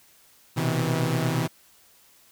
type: tone cluster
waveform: sawtooth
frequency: 121.2 / 129.7 / 161.2 Hz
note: B2 / C3 / E3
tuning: -32 / -15 / -38 cents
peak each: -25 / -23 / -22 dBFS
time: 0.56-1.48 s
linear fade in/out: 20 ms
effects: white hiss -57 dBFS RMS until 2.31 s